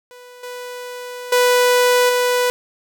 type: tone with level steps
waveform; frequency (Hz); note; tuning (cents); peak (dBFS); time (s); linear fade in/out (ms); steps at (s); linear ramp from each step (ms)
sawtooth; 493.9; B4; 0; -35 / -25 / -8 / -11; 0.11-2.5; 0; 0.43 / 1.32 / 2.09; 5
effects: none